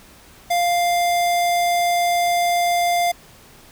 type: tone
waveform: square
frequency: 698.5 Hz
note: F5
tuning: in tune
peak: -17 dBFS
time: 0.5-3.12 s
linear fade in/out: 10 ms
effects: pink hiss -47 dBFS RMS until 3.71 s